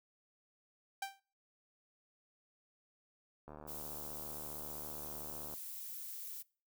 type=tone with exponential decay; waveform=sawtooth; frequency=784 Hz; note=G5; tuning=in tune; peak=-31 dBFS; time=1.02-1.2 s; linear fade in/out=5 ms; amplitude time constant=38 ms
type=click train; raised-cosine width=1 ms; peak=-36 dBFS; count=156; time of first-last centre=3.48-5.538 s; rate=75.3 Hz
type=noise; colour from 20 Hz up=violet; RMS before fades=-46 dBFS; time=3.67-6.43 s; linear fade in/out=20 ms
effects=noise-tail reverb RT60 0.4 s tail -24 dB re dry